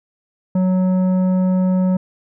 triangle tone with tanh clipping, 185 Hz, F#3, in tune, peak -15 dBFS, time 0.55-1.97 s, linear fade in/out 5 ms, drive 14 dB, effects none

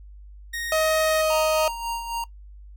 sawtooth tone, 1864.7 Hz, A#6, in tune, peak -25 dBFS, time 0.53-1.22 s, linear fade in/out 10 ms
35% pulse tone with pitch glide, 632 to 626.2 Hz, D#5 to D#5, +27 to +11 cents, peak -18 dBFS, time 0.72-1.68 s, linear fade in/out 2 ms, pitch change -16 cents, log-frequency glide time 1-1.37 s
square tone with tremolo, 931 Hz, A#5, 2 cents flat, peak -26 dBFS, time 1.3-2.24 s, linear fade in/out 2 ms, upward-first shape sine, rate 3.7 Hz, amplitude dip 55%
effects noise-tail reverb RT60 0.1 s tail -19 dB re dry + added 50 Hz sine -41 dBFS peak until 2.76 s

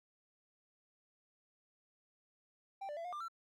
triangle tone with pitch steps, 784 / 590 / 671 / 714 / 1192 / 1347 Hz, G5 / D5 / E5 / F5 / D6 / E6, 0 / +8 / +31 / +38 / +25 / +37 cents, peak -39 dBFS, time 2.81-3.284 s, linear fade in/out 10 ms, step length 79 ms, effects none

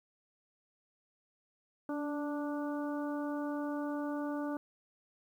harmonic tone with a mistuned harmonic, 293.7 Hz, D4, in tune, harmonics 1 / 2 / 3 / 4 / 5, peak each -35 / -41 / -45 / -47 / -49 dBFS, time 1.89-4.57 s, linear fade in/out 2 ms, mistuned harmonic 1, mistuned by -22 cents, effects 11-bit

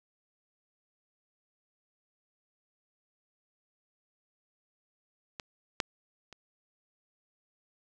clicks, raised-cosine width 0.2 ms, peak -21 / -10 / -30 dBFS, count 3, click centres 5.398 / 5.802 / 6.327 s, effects none

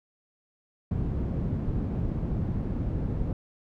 white low-pass noise, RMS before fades -29 dBFS, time 0.91-3.33 s, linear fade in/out 2 ms, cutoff 160 Hz, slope 12 dB/octave, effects none

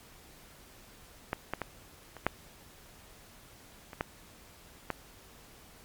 clicks, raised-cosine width 0.5 ms, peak -15 / -16 / -18 / -29 / -10 / -28 / -15 / -16 dBFS, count 8, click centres 1.331 / 1.536 / 1.617 / 2.167 / 2.266 / 3.932 / 4.009 / 4.903 s, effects pink hiss -55 dBFS RMS until 5.84 s + MP3 96 kbps

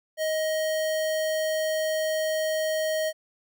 square tone, 628 Hz, D#5, 16 cents sharp, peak -25 dBFS, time 0.17-3.13 s, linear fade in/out 50 ms, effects none

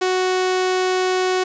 sawtooth tone, 370 Hz, F#4, in tune, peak -13 dBFS, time 0.01-1.44 s, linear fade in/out 10 ms, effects resampled to 16000 Hz + 7-bit

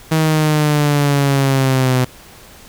sawtooth linear sweep, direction down, 159.7 to 126.2 Hz, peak -8 dBFS, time 0.11-2.05 s, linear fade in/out 10 ms, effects pink hiss -41 dBFS RMS until 2.68 s

